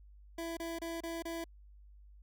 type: tone bursts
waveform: 25% pulse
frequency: 333 Hz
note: E4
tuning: 18 cents sharp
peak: -34 dBFS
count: 5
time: 0.38-1.442 s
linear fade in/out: 5 ms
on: 190 ms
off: 28 ms
effects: added 50 Hz sine -54 dBFS peak until 2.22 s